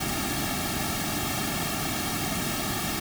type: noise with comb filter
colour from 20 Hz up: pink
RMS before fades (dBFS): -29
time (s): 0-3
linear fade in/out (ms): 10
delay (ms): 2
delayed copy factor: -1
effects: none